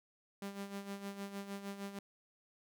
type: tone with tremolo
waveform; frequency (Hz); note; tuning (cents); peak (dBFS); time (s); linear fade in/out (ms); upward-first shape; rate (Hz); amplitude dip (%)
sawtooth; 198.9; G3; +25; -36; 0.42-1.99; 2; sine; 6.5; 65
effects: none